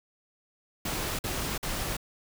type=noise bursts; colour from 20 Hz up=pink; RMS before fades=-32 dBFS; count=3; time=0.85-1.968 s; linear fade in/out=5 ms; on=340 ms; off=49 ms; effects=none